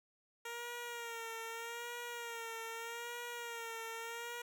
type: tone with vibrato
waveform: 10% pulse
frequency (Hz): 466.2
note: A#4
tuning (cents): 0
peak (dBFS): -34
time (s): 0.45-4.42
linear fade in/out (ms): 5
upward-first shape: sine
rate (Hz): 0.81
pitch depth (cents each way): 48
effects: none